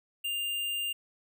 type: tone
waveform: square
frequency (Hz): 2800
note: F7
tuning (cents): +4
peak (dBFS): -31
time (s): 0.24-0.93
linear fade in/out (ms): 10
effects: none